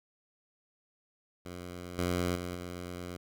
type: tone with level steps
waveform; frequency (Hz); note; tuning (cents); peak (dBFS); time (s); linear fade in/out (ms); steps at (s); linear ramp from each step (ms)
10% pulse; 88.8; F2; +29; -33 / -21 / -28 / -31; 1.45-3.17; 10; 1.98 / 2.35 / 2.55; 5
effects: none